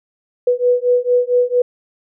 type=beating tone pair; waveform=sine; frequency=490 / 494.4 Hz; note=B4 / B4; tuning=-14 / +2 cents; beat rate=4.4 Hz; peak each=-15 dBFS; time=0.47-1.62 s; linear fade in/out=5 ms; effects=none